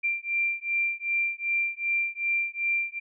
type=beating tone pair; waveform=sine; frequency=2367 / 2369.6 Hz; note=D7 / D7; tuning=+13 / +15 cents; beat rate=2.6 Hz; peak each=-28 dBFS; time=0.03-3 s; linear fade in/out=20 ms; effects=none